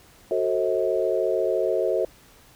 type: chord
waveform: sine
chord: F# diminished seventh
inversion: none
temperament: just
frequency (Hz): 370 / 444 / 532.8 / 639.4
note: F#4 / A4 / C5 / Eb5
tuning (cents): 0 / +16 / +31 / +47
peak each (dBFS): -26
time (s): 0.31-2.05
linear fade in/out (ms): 2
effects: pink hiss -53 dBFS RMS until 2.55 s